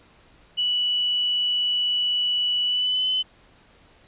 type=tone with pitch glide; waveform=sine; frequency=2952 to 3030 Hz; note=F#7 to F#7; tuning=-5 to +40 cents; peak=-20 dBFS; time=0.57-3.23 s; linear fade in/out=20 ms; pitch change=+45 cents; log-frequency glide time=2.65-3.07 s; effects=pink hiss -55 dBFS RMS until 4.07 s + resampled to 8000 Hz